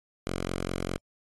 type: tone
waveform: 5% pulse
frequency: 45 Hz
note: F#1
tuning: 47 cents flat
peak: -19 dBFS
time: 0.27-0.98 s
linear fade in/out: 0 ms
effects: AAC 32 kbps